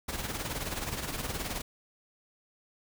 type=noise with tremolo; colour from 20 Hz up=pink; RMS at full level=-33 dBFS; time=0.08-1.62 s; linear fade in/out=10 ms; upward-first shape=sine; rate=19 Hz; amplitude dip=60%; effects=none